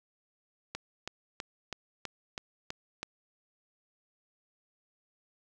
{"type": "click train", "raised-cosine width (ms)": 0.2, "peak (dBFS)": -19, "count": 8, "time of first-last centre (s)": [0.75, 3.03], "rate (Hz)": 3.07, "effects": []}